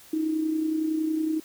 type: tone with amplitude modulation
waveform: sine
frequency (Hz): 315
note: D#4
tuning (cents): +21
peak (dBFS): -21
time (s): 0.13-1.4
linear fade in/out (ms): 5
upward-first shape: sine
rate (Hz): 30.8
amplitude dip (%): 50
effects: white hiss -51 dBFS RMS until 1.44 s